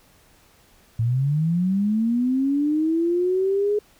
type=linear sweep; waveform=sine; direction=up; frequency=110 to 420.8 Hz; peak=-18 dBFS; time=0.99-3.79 s; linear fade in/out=5 ms; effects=pink hiss -56 dBFS RMS until 3.99 s